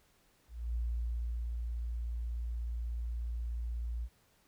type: tone with ADSR envelope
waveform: sine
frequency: 58.27 Hz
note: A#1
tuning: in tune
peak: -31 dBFS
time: 0.48-4.09 s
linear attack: 270 ms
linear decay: 740 ms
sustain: -3 dB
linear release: 54 ms
effects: pink hiss -69 dBFS RMS until 4.47 s